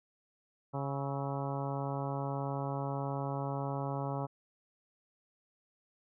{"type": "harmonic tone with a mistuned harmonic", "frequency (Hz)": 138.59, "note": "C#3", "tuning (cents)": 0, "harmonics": [1, 2, 3, 4, 5, 6, 7, 8, 9], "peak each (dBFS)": [-36, -42, -44, -42, -44, -43, -45, -47, -49], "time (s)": [0.73, 4.27], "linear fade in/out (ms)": 20, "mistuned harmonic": 9, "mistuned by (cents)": 72, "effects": []}